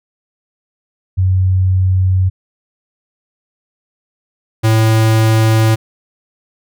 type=tone pair in turn; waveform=sine / square; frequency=93.3 / 110.95 Hz; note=F#2 / A2; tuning=+15 / +15 cents; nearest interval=minor third; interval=300 cents; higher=second; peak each=-9 dBFS; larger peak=neither; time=1.17-2.3 / 4.63-5.76 s; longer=neither; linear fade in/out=20 ms; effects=none